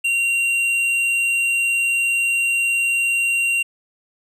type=tone with hard clipping; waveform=sine; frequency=2759 Hz; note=F7; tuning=22 cents flat; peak=-18 dBFS; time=0.04-3.63 s; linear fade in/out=10 ms; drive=7 dB; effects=none